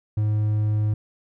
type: tone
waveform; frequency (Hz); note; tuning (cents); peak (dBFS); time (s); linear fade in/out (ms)
triangle; 106.3; G#2; +41; -17; 0.17-0.94; 5
effects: none